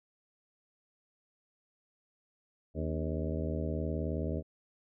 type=harmonic tone with a mistuned harmonic; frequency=79.1 Hz; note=D#2; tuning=29 cents sharp; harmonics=1 / 2 / 3 / 4 / 5 / 6 / 7 / 8; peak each=-35 / -38 / -40 / -41 / -42 / -43 / -43 / -44 dBFS; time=2.74-4.43 s; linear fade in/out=50 ms; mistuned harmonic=4; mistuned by=-90 cents; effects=none